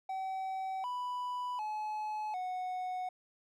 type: tone with pitch steps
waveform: triangle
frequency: 763 / 990 / 854 / 736 Hz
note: G5 / B5 / G#5 / F#5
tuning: -47 / +4 / +48 / -9 cents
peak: -33 dBFS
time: 0.09-3.09 s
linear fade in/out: 5 ms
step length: 750 ms
effects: none